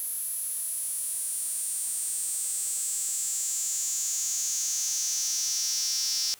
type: tone with high-pass filter sweep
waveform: sawtooth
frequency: 261.6 Hz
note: C4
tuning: in tune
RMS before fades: -30 dBFS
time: 0-6.34 s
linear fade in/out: 0 ms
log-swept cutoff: 11000 to 5300 Hz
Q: 6.3
effects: white hiss -53 dBFS RMS until 6.39 s